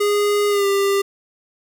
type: tone with pitch glide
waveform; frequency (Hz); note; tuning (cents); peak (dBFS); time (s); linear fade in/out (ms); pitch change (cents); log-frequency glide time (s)
square; 411.8 to 396.9; G#4 to G4; -15 to +22; -16; 0-1.02; 10; -63; 0.49-0.66
effects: none